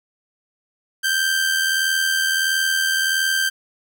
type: tone with amplitude modulation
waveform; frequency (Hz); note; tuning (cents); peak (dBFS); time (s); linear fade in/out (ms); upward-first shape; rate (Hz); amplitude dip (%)
sawtooth; 1568; G6; 0; -12; 1.03-3.5; 20; sine; 81.5; 45
effects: none